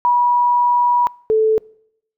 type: tone pair in turn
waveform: sine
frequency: 970 / 437.7 Hz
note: B5 / A4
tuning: -31 / -9 cents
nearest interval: octave + major second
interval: 1378 cents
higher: first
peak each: -11 dBFS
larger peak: neither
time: 0.05-1.07 / 1.3-1.58 s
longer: first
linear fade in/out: 0 ms
effects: noise-tail reverb RT60 0.7 s tail -25 dB re dry